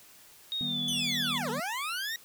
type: tone with pitch glide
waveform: sine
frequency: 3732 to 3442 Hz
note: A#7 to A7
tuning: +1 to -39 cents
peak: -30 dBFS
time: 0.52-1.38 s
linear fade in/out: 0 ms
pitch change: -140 cents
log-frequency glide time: 0.63-0.81 s
type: chord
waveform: triangle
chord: Eb augmented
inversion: none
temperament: just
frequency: 155.56 / 194.45 / 243.1 Hz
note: Eb3 / G3 / B3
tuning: 0 / -14 / -27 cents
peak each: -38 / -40 / -35 dBFS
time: 0.61-1.6 s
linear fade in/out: 0 ms
type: linear two-way sweep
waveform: 20% pulse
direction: down then up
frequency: 3177 to 415.3 to 1910 Hz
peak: -27 dBFS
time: 0.88-2.16 s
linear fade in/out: 2 ms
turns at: 1.5 s
effects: white hiss -55 dBFS RMS until 2.24 s